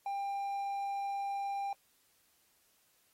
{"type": "tone", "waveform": "triangle", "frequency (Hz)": 796, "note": "G5", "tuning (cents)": 26, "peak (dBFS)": -32, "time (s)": [0.06, 1.73], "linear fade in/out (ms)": 2, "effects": ["white hiss -71 dBFS RMS until 3.13 s", "AAC 48 kbps"]}